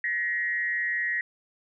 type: tone with frequency modulation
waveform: sine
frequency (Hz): 1900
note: A#6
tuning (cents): +33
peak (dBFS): -25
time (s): 0.04-1.21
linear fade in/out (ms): 2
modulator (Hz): 175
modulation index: 0.61
effects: none